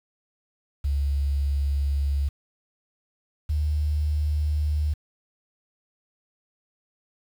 sine tone pair in turn, 70.3 / 75.22 Hz, C#2 / D2, +25 / +42 cents, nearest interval minor second, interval 117 cents, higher second, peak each -21 dBFS, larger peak neither, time 0.84-2.29 / 3.49-4.94 s, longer neither, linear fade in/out 10 ms, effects 8-bit

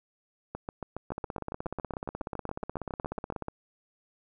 two click trains, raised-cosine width 1 ms, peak -20 / -21 dBFS, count 40 / 21, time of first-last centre 1.12-3.484 / 0.55-3.324 s, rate 16.5 / 7.21 Hz, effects none

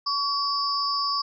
sine tone cluster, 1123 / 4760 / 5240 Hz, C#6 / D8 / E8, +22 / +22 / -11 cents, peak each -26 / -28 / -29 dBFS, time 0.06-1.22 s, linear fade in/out 10 ms, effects none

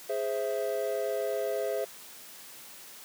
triangle chord, Ab augmented, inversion none, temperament equal, 415.3 / 523.3 / 659.3 Hz, Ab4 / C5 / E5, 0 / 0 / 0 cents, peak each -31 dBFS, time 0.09-1.85 s, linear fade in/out 10 ms, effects white hiss -48 dBFS RMS until 3.04 s + high-pass 150 Hz 12 dB/octave

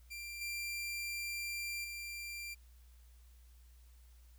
sawtooth tone with level steps, 2370 Hz, D7, 15 cents sharp, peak -40 / -35 / -39 dBFS, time 0.1-2.55 s, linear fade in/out 20 ms, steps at 0.41 / 1.84 s, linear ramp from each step 5 ms, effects added 60 Hz sine -57 dBFS peak until 4.38 s + white hiss -71 dBFS RMS until 4.38 s

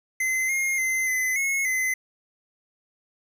square tone with pitch steps, 2055 / 2135 / 2064 / 2030 / 2178 / 2042 Hz, C7 / C7 / C7 / B6 / C#7 / C7, -32 / +34 / -24 / +47 / -31 / -43 cents, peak -23 dBFS, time 0.2-1.94 s, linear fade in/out 5 ms, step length 290 ms, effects none

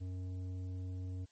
sine tone with tanh clipping, 92.1 Hz, F#2, 7 cents flat, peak -40 dBFS, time 0-1.26 s, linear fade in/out 20 ms, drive 10 dB, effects white hiss -72 dBFS RMS until 1.31 s + MP3 32 kbps

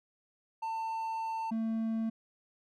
triangle tone pair in turn, 896 / 224 Hz, A5 / A3, +31 / +31 cents, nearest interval 2 octaves, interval 2400 cents, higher first, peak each -31 / -28 dBFS, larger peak second, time 0.62-1.51 / 1.51-2.1 s, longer first, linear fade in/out 10 ms, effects none

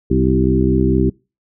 harmonic tone with a mistuned harmonic, 64.6 Hz, C2, 21 cents flat, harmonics 1 / 2 / 3 / 4 / 5 / 6, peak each -19 / -19 / -19 / -19 / -19 / -19 dBFS, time 0.1-1.1 s, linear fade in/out 10 ms, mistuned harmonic 5, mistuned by +30 cents, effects noise-tail reverb RT60 0.3 s tail -26 dB re dry

